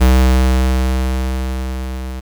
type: tone with level ramp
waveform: square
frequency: 64.3 Hz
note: C2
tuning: 30 cents flat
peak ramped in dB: -7 to -24 dBFS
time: 0-2.21 s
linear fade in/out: 20 ms
effects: 8-bit